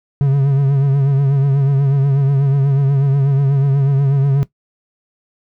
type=tone with vibrato; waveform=triangle; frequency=138.3 Hz; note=C#3; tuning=4 cents flat; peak=-8 dBFS; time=0.21-4.43 s; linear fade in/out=0 ms; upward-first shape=triangle; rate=8.2 Hz; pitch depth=62 cents each way; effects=noise-tail reverb RT60 0.1 s tail -17 dB re dry